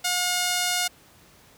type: tone with band-pass filter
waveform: sawtooth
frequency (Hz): 718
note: F5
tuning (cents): +48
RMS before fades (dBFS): -25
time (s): 0.04-0.88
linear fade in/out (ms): 10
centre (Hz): 6700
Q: 0.56
effects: pink hiss -54 dBFS RMS until 1.57 s + high-pass 60 Hz 12 dB/octave